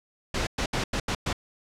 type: noise bursts at uneven times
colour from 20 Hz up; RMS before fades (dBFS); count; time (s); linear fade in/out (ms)
pink; -27; 6; 0.34-0.47 / 0.58-0.66 / 0.73-0.84 / 0.93-1 / 1.08-1.15 / 1.26-1.33; 5
effects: low-pass 6000 Hz 12 dB/octave